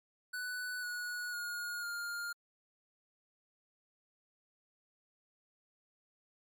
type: tone with pitch steps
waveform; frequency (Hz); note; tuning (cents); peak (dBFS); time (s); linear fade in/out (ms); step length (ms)
square; 1489 / 1461.7 / 1435 / 1408.7; F#6 / F#6 / F6 / F6; +11 / -22 / +47 / +15; -38; 0.33-2.33; 10; 500
effects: MP3 96 kbps